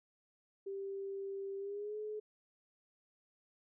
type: tone with pitch glide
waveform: sine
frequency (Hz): 392.5 to 425.6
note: G4 to G#4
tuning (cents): +2 to +42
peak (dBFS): -39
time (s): 0.66-2.2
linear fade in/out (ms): 10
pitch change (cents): +140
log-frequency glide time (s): 1.58-1.97
effects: none